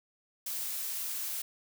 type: noise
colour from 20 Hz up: blue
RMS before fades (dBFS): -36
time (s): 0.46-1.42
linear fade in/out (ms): 5
effects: none